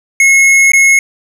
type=tone with dropouts; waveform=square; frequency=2173 Hz; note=C#7; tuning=35 cents flat; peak=-5 dBFS; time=0.2-0.99 s; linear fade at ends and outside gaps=2 ms; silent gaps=0.719-0.734 s; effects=low-pass 12000 Hz 12 dB/octave + 7-bit